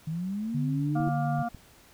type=linear sweep; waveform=sine; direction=up; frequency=153 to 329.6 Hz; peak=-29 dBFS; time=0.07-1.09 s; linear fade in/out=5 ms
type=tone; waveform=sine; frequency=146.83 Hz; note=D3; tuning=in tune; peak=-27 dBFS; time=0.54-1.43 s; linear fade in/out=10 ms
type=harmonic tone; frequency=235.1 Hz; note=A#3; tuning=15 cents sharp; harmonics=1 / 3 / 5 / 6; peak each=-33 / -30 / -41 / -41 dBFS; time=0.95-1.49 s; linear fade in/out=10 ms
type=clicks; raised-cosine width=5 ms; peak=-30 dBFS; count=4; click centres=1.002 / 1.074 / 1.391 / 1.547 s
effects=pink hiss -56 dBFS RMS until 1.93 s